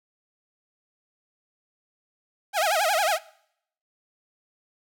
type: tone with vibrato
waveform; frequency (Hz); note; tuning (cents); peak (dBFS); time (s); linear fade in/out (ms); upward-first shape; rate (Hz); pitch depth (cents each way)
sawtooth; 723; F#5; -40; -17; 2.53-3.19; 50; sine; 11; 260
effects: noise-tail reverb RT60 0.7 s tail -21 dB re dry